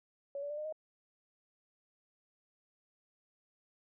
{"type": "tone with pitch steps", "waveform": "sine", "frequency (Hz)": [561, 576.1, 591.6, 607.5, 623.9], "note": ["C#5", "D5", "D5", "D#5", "D#5"], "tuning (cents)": [21, -33, 13, -42, 5], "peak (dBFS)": -37, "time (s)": [0.35, 0.725], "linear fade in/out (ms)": 2, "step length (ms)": 75, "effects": []}